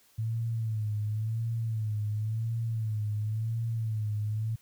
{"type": "tone with vibrato", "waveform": "sine", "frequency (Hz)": 110, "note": "A2", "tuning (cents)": 0, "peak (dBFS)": -28, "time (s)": [0.18, 4.56], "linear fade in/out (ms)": 10, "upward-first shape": "sine", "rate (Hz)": 0.94, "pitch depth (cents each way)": 76, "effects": ["white hiss -63 dBFS RMS until 4.61 s"]}